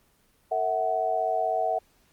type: tone cluster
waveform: sine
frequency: 453.9 / 651 / 747 Hz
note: A#4 / E5 / F#5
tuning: -46 / -22 / +16 cents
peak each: -33 / -27 / -26 dBFS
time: 0.51-1.79 s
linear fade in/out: 10 ms
effects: pink hiss -64 dBFS RMS until 2.12 s + Opus 24 kbps